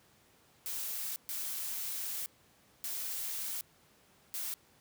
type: noise bursts at uneven times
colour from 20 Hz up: blue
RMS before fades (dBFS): -38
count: 4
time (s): 0.66-1.16 / 1.29-2.26 / 2.84-3.61 / 4.34-4.54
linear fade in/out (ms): 0
effects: pink hiss -65 dBFS RMS until 4.8 s + high-pass 80 Hz 12 dB/octave